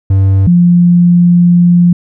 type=tone pair in turn; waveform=triangle / sine; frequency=96.7 / 174.81 Hz; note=G2 / F3; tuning=-23 / +2 cents; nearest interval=minor seventh; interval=1025 cents; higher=second; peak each=-3 dBFS; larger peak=neither; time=0.1-0.47 / 0.47-1.93 s; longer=second; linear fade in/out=5 ms; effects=none